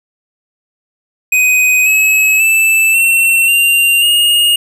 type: tone with pitch steps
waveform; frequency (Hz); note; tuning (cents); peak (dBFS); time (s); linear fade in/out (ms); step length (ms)
square; 2505 / 2571 / 2639 / 2708 / 2779 / 2853; D#7 / E7 / E7 / E7 / F7 / F7; +11 / -44 / +1 / +46 / -9 / +36; -8; 1.32-4.56; 5; 540
effects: none